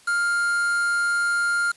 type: tone with quantisation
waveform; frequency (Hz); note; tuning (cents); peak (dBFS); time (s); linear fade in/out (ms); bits
triangle; 1401; F6; +5; -18; 0.07-1.72; 10; 5
effects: white hiss -53 dBFS RMS until 1.76 s + resampled to 24000 Hz